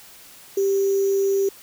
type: tone with sample-and-hold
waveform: sine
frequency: 392 Hz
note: G4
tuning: in tune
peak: -17 dBFS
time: 0.57-1.49 s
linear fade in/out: 5 ms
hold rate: 6300 Hz
effects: white hiss -46 dBFS RMS until 1.62 s